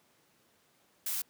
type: noise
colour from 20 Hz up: blue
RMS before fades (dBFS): -34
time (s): 1.06-1.22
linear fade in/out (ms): 5
effects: pink hiss -68 dBFS RMS until 1.29 s + high-pass 150 Hz 12 dB/octave